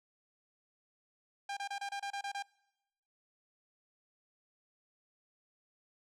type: tone bursts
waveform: sawtooth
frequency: 800 Hz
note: G5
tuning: 35 cents sharp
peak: -33 dBFS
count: 9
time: 1.49-2.425 s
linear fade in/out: 5 ms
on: 79 ms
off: 28 ms
effects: noise-tail reverb RT60 1.0 s tail -24 dB re dry + low-pass 7000 Hz 12 dB/octave